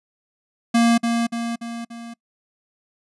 square tone with echo, 233.1 Hz, A#3, in tune, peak -14 dBFS, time 0.74-0.98 s, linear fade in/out 10 ms, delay 290 ms, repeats 4, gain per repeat -5 dB, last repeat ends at 2.14 s, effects noise-tail reverb RT60 0.1 s tail -25 dB re dry + resampled to 24000 Hz

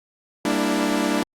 sawtooth chord, E half-diminished seventh, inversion first, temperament equal with one note detuned, 198.85 / 233.1 / 293.7 / 329.6 Hz, G3 / Bb3 / D4 / E4, +25 / 0 / 0 / 0 cents, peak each -23 / -22 / -19 / -23 dBFS, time 0.45-1.23 s, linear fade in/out 2 ms, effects low-pass 12000 Hz 12 dB/octave + Opus 48 kbps

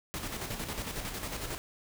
pink noise with tremolo, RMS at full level -36 dBFS, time 0.14-1.58 s, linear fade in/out 0 ms, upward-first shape square, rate 11 Hz, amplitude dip 45%, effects none

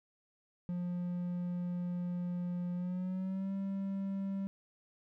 triangle tone with pitch glide, 176.9 to 195.15 Hz, F3 to G3, +23 to -8 cents, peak -32 dBFS, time 0.69-4.47 s, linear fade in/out 0 ms, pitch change +169 cents, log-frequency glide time 2.74-3.53 s, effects none

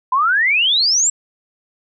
sine exponential sweep, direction up, 987.8 to 7750 Hz, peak -12 dBFS, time 0.12-1.1 s, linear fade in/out 5 ms, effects none

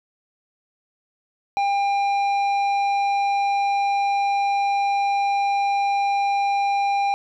triangle tone with tanh clipping, 800 Hz, G5, 35 cents sharp, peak -20 dBFS, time 1.57-7.14 s, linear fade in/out 0 ms, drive 14 dB, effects none

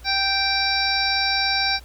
harmonic tone, 782 Hz, G5, 4 cents flat, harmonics 1 / 2 / 3 / 5 / 6 / 7, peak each -26 / -26 / -26 / -26 / -26 / -26 dBFS, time 0.04-1.8 s, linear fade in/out 50 ms, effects added 60 Hz sine -41 dBFS peak until 1.84 s + pink hiss -50 dBFS RMS until 1.84 s

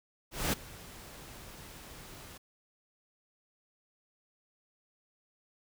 pink noise with ADSR envelope, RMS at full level -29 dBFS, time 0.31-2.38 s, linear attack 220 ms, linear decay 11 ms, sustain -20 dB, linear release 9 ms, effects none

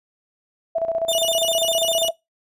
sine tone with tremolo, 660 Hz, E5, 2 cents sharp, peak -17 dBFS, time 0.75-2.11 s, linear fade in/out 10 ms, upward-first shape square, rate 15 Hz, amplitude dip 60%
sawtooth tone with vibrato, 3230 Hz, G#7, 49 cents flat, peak -18 dBFS, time 1.08-2.09 s, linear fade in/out 10 ms, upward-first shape square, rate 10 Hz, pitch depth 180 cents each way
effects noise-tail reverb RT60 0.2 s tail -23 dB re dry + resampled to 32000 Hz

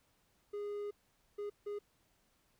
triangle tone bursts at uneven times, 411.4 Hz, G#4, 16 cents flat, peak -36 dBFS, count 3, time 0.53-0.91 / 1.38-1.5 / 1.66-1.79 s, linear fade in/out 10 ms, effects pink hiss -74 dBFS RMS until 2.59 s

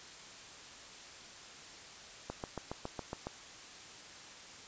click train, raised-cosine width 1 ms, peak -24 dBFS, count 8, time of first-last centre 2.3-3.27 s, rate 7.22 Hz, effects white hiss -51 dBFS RMS until 4.67 s + resampled to 16000 Hz

